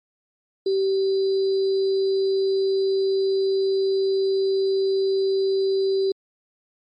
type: tone with sample-and-hold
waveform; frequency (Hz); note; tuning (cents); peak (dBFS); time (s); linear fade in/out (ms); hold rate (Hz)
sine; 387.3; G4; -21; -18; 0.66-6.12; 5; 4410
effects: MP3 32 kbps